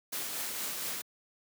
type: noise with tremolo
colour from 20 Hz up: white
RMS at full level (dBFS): -35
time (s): 0.12-1.02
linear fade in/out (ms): 10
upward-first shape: triangle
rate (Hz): 4.3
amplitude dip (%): 35
effects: high-pass 150 Hz 12 dB/octave